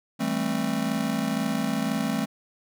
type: chord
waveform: square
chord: A minor seventh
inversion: second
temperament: just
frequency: 165 / 198 / 220 / 264 Hz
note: E3 / G3 / A3 / C4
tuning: +2 / +18 / 0 / +16 cents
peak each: -34 / -32 / -29 / -30 dBFS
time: 0.19-2.26 s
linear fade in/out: 20 ms
effects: none

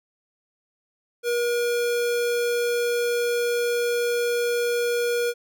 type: tone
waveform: square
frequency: 478.3 Hz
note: A#4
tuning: 44 cents sharp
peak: -22 dBFS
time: 1.23-5.34 s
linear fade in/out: 50 ms
effects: none

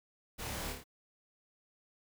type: noise with echo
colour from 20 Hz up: pink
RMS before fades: -42 dBFS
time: 0.38-0.73 s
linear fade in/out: 20 ms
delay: 28 ms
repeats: 4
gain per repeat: -3 dB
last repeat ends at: 0.842 s
effects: none

